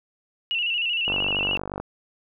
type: tone with vibrato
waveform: sine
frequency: 2794 Hz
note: F7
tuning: in tune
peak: -22 dBFS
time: 0.51-1.57 s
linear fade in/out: 0 ms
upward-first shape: square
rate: 13 Hz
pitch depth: 59 cents each way
type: click train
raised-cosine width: 1 ms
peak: -16 dBFS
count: 36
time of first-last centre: 1.08-1.8 s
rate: 48.6 Hz
effects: none